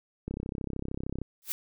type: click train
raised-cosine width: 3 ms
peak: -21 dBFS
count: 32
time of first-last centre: 0.28-1.217 s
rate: 33.1 Hz
type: noise with exponential growth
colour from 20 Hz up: blue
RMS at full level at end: -27 dBFS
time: 1.42-1.52 s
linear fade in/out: 0 ms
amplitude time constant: 20 ms
effects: none